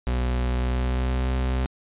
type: tone with pitch glide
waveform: 40% pulse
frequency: 62 to 64.04 Hz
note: B1 to C2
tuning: +7 to -37 cents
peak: -21 dBFS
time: 0.07-1.66 s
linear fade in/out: 0 ms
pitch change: +56 cents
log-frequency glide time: 0.54-1.27 s
effects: resampled to 8000 Hz